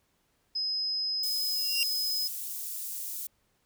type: tone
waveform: sine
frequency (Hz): 5070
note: D#8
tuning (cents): +32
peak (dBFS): -28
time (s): 0.55-2.28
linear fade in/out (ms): 10
type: high-pass noise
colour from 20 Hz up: white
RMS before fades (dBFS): -37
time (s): 1.23-3.27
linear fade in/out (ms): 5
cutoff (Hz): 7800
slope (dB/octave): 12
type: tone with exponential growth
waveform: sawtooth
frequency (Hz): 2778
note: F7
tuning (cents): -10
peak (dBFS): -20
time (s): 1.54-1.83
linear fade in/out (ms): 1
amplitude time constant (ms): 62
effects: pink hiss -72 dBFS RMS until 3.65 s